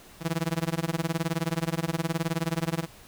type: tone with tremolo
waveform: sawtooth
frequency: 164.81 Hz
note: E3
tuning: in tune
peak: -19 dBFS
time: 0.2-2.87 s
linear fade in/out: 50 ms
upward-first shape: sine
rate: 19 Hz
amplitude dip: 100%
effects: pink hiss -51 dBFS RMS until 3.07 s